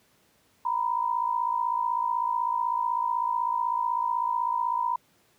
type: tone pair together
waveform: sine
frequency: 942 / 998 Hz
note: A#5 / B5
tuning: +18 / +18 cents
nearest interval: minor second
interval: 100 cents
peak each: -27 dBFS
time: 0.65-4.96 s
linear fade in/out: 5 ms
effects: pink hiss -64 dBFS RMS until 5.38 s + high-pass 100 Hz 12 dB/octave